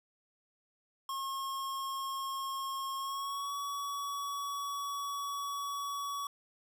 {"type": "tone with pitch glide", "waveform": "square", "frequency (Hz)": [1081, 1130.2], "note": ["C#6", "C#6"], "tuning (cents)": [-44, 33], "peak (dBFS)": -36, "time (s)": [1.09, 6.27], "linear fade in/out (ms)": 2, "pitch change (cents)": 77, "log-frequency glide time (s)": [2.98, 3.54], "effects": []}